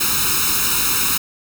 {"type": "noise with comb filter", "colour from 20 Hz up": "white", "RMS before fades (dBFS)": -18, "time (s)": [0, 1.18], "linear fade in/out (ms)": 10, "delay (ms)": 0.76, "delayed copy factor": 0.85, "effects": []}